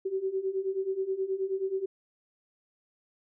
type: beating tone pair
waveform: sine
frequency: 377.5 / 386.9 Hz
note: F#4 / G4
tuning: +35 / -23 cents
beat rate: 9.4 Hz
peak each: -33 / -30 dBFS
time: 0.05-1.86 s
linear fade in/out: 10 ms
effects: none